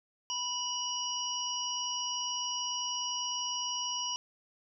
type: harmonic tone with a mistuned harmonic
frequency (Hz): 982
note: B5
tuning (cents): -10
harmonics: 1 / 3 / 5 / 6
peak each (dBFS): -39 / -36 / -44 / -36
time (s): 0.3-4.16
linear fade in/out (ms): 0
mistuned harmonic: 6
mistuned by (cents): -78
effects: none